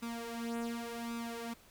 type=tone with flanger; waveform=sawtooth; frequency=233.1 Hz; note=A#3; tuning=in tune; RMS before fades=-40 dBFS; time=0.02-1.54 s; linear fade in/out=10 ms; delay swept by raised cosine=0.8 to 4.2 ms; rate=0.89 Hz; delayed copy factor=+0.7; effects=pink hiss -61 dBFS RMS until 1.7 s